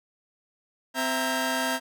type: tone cluster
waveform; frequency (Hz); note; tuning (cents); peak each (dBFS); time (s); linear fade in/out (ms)
sawtooth; 258.2 / 661 / 932 / 1598; C4 / E5 / A#5 / G6; -23 / +5 / -1 / +33; -27; 0.94-1.8; 50
effects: none